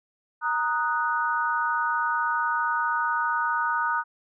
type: chord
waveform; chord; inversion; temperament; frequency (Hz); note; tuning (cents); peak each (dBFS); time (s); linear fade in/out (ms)
sine; D# minor; second; equal; 932.3 / 1244.5 / 1480; A#5 / D#6 / F#6; 0 / 0 / 0; -27; 0.41-4.04; 50
effects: none